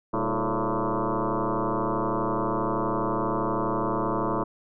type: tone with frequency modulation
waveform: sine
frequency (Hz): 349.2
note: F4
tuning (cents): 0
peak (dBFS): -23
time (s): 0.13-4.44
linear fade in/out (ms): 10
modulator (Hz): 111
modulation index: 7.5
effects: none